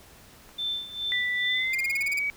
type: click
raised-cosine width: 0.5 ms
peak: -34 dBFS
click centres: 0.491 s
type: tone with tremolo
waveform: sine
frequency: 3545 Hz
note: A7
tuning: 12 cents sharp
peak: -26 dBFS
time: 0.58-1.74 s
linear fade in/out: 10 ms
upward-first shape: sine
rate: 2.4 Hz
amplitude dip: 80%
type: tone with pitch glide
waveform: sine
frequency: 1975.5 to 2269 Hz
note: B6 to C#7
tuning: 0 to +40 cents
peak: -25 dBFS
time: 1.12-2.3 s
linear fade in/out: 0 ms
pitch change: +240 cents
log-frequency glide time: 1.45-2.17 s
type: tone bursts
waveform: sawtooth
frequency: 2413 Hz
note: D7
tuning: 46 cents sharp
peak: -25 dBFS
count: 9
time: 1.73-2.192 s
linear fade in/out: 5 ms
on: 22 ms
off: 33 ms
effects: pink hiss -52 dBFS RMS until 2.36 s